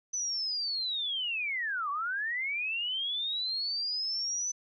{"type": "linear two-way sweep", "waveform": "sine", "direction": "down then up", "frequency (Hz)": [6060, 1106, 6060], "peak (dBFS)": -30, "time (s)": [0.13, 4.52], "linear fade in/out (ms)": 10, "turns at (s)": 1.9, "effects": []}